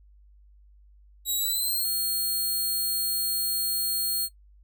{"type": "tone with pitch glide", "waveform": "5% pulse", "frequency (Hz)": [3853, 4275], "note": ["B7", "C8"], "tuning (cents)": [-44, 36], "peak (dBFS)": -18, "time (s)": [1.25, 4.29], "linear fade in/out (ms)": 50, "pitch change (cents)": 180, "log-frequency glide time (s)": [1.35, 1.86], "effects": ["noise-tail reverb RT60 0.1 s tail -22 dB re dry", "added 50 Hz sine -52 dBFS peak until 4.63 s"]}